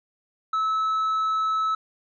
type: tone with tanh clipping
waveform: sine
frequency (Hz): 1300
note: E6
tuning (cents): -24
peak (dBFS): -22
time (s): 0.53-1.75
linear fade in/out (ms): 5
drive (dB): 3
effects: none